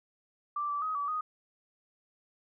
sine tone with pitch steps, 1174 / 1161 / 1261 / 1148 / 1245 Hz, D6 / D6 / D#6 / D6 / D#6, -1 / -20 / +23 / -40 / +1 cents, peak -30 dBFS, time 0.56-1.21 s, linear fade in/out 5 ms, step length 130 ms, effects none

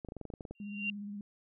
clicks, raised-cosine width 2 ms, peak -29 dBFS, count 11, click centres 0.048 / 0.087 / 0.121 / 0.167 / 0.213 / 0.253 / 0.302 / 0.338 / 0.408 / 0.452 / 0.51 s
sine tone with exponential growth, 2768 Hz, F7, 16 cents flat, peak -29 dBFS, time 0.55-0.9 s, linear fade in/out 2 ms, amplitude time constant 75 ms
sine tone with vibrato, 204.3 Hz, G#3, 28 cents flat, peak -39 dBFS, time 0.6-1.21 s, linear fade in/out 2 ms, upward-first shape square, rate 17 Hz, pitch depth 22 cents each way
effects none

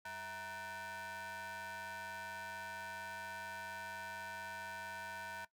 35% pulse ring-modulated tone, 282.7 Hz, C#4, 34 cents sharp, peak -39 dBFS, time 0.05-5.45 s, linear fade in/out 5 ms, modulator 1220 Hz, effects noise-tail reverb RT60 0.1 s tail -18 dB re dry + high-pass 100 Hz 12 dB/octave

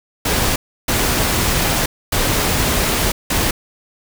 pink noise bursts at uneven times, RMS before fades -17 dBFS, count 4, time 0.25-0.56 / 0.88-1.86 / 2.12-3.12 / 3.3-3.51 s, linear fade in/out 5 ms, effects none

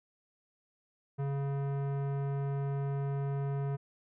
sine tone with tanh clipping, 139.3 Hz, C#3, 9 cents sharp, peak -33 dBFS, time 1.18-3.77 s, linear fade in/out 20 ms, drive 17 dB, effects none

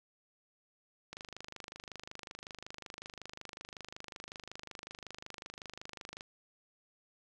click train, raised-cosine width 0.2 ms, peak -27 dBFS, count 130, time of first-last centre 1.13-6.209 s, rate 25.4 Hz, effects 11-bit

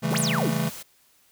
square chord, A dominant seventh, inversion first, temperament just, 137.5 / 165 / 198 / 220 Hz, C#3 / E3 / G3 / A3, -14 / +2 / +18 / 0 cents, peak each -30 / -28 / -34 / -29 dBFS, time 0.02-0.7 s, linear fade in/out 20 ms
white noise, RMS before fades -39 dBFS, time 0.1-0.83 s, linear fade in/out 10 ms
sine exponential two-way sweep, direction up then down, 146.83 to 11900 to 146.83 Hz, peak -25 dBFS, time 0.1-0.53 s, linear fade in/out 20 ms, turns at 0.19 s
effects white hiss -61 dBFS RMS until 1.31 s

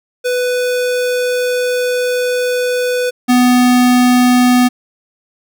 square tone pair in turn, 496.6 / 248.3 Hz, B4 / B3, +9 / +9 cents, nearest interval octave, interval 1200 cents, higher first, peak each -14 / -8 dBFS, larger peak second, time 0.24-3.11 / 3.28-4.69 s, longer first, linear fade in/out 20 ms, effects none

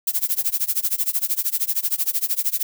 violet noise with tremolo, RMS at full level -19 dBFS, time 0.07-2.63 s, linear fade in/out 5 ms, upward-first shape sine, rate 13 Hz, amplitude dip 95%, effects none

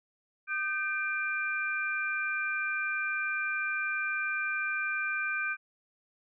sine tone cluster, 1221 / 1551 / 2384 Hz, D#6 / G6 / D7, -33 / -19 / +25 cents, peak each -39 / -31 / -34 dBFS, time 0.47-5.57 s, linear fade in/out 50 ms, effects none

